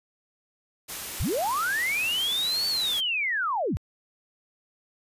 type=noise; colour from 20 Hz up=white; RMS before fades=-35 dBFS; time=0.88-3.01 s; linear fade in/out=20 ms
type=linear two-way sweep; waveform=sine; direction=up then down; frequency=35.22 to 4547 to 35.22 Hz; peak=-24 dBFS; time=1.2-3.77 s; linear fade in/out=0 ms; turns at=2.67 s
effects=resampled to 32000 Hz